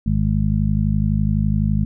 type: harmonic tone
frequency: 51.91 Hz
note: G#1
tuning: in tune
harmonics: 1 / 2 / 3 / 4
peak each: -21 / -21 / -21 / -21 dBFS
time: 0.06-1.85 s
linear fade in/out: 5 ms
effects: none